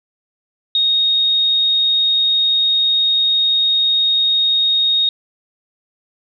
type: tone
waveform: sine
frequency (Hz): 3729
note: A#7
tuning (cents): 0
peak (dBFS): -12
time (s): 0.75-5.09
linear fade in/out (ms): 2
effects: none